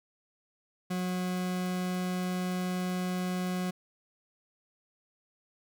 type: tone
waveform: 40% pulse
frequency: 182.1 Hz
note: F#3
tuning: 27 cents flat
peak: -29 dBFS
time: 0.9-3.71 s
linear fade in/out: 10 ms
effects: none